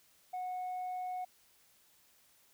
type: tone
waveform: sine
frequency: 733 Hz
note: F#5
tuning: 16 cents flat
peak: -34 dBFS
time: 0.33-1.25 s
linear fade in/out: 10 ms
effects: tanh soft clip ceiling -35 dBFS + white hiss -67 dBFS RMS until 2.53 s